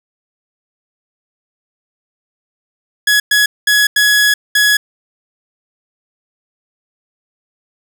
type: tone bursts at uneven times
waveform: sawtooth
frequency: 1682 Hz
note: G#6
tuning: 22 cents sharp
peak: -5 dBFS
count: 5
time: 3.07-3.2 / 3.31-3.46 / 3.67-3.87 / 3.96-4.34 / 4.55-4.77 s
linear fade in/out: 5 ms
effects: none